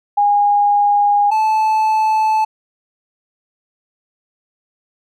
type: tone pair in turn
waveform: sine / triangle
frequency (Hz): 819 / 871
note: G#5 / A5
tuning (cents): -24 / -18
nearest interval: minor second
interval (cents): 106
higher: second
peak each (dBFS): -10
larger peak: neither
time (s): 0.17-1.31 / 1.31-2.45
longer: neither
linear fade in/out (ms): 10
effects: none